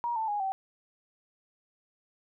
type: tone with pitch steps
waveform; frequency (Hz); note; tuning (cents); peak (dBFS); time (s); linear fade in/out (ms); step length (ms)
sine; 949 / 885.4 / 826.2 / 770.8; A#5 / A5 / G#5 / G5; +31 / +11 / -9 / -29; -28; 0.04-0.52; 0; 120
effects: none